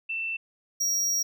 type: tone pair in turn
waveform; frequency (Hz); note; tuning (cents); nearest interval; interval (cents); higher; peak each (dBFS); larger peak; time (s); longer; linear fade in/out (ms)
sine / square; 2675 / 5668; E7 / F8; +25 / +25; octave + minor second; 1300; second; -28 / -24; second; 0.09-0.37 / 0.8-1.23; second; 10
effects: none